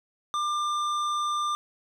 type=tone with hard clipping; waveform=sine; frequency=1194 Hz; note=D6; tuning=28 cents sharp; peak=-27 dBFS; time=0.34-1.55 s; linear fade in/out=0 ms; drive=11 dB; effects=none